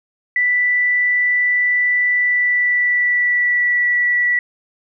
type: tone with pitch glide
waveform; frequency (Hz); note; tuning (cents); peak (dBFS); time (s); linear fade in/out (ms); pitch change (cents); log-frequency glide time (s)
sine; 1975.5 to 1951.7; B6 to B6; 0 to -21; -13; 0.36-4.39; 2; -21; 2.11-3.85
effects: none